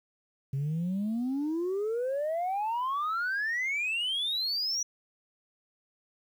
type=exponential sweep; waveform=sine; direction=up; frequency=132.8 to 5900 Hz; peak=-26 dBFS; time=0.53-4.83 s; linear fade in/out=5 ms; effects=tanh soft clip ceiling -26 dBFS + 10-bit